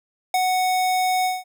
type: tone with ADSR envelope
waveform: square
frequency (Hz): 740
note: F#5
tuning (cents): 0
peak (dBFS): -17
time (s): 0.34-1.44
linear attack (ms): 3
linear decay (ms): 38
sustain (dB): -2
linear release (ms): 190
effects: none